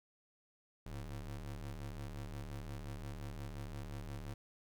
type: ring-modulated tone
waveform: 35% pulse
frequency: 73.1 Hz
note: D2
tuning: 7 cents flat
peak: -38 dBFS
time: 0.86-4.34 s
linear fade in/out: 5 ms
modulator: 33.7 Hz
effects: none